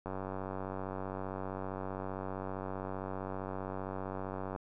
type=click train; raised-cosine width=1 ms; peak=-25 dBFS; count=430; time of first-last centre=0.06-4.562 s; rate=95.3 Hz; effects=none